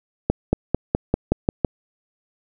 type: accelerating click train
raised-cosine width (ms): 2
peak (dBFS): -3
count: 8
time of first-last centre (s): 0.3-1.648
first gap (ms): 230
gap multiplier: 0.94
effects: none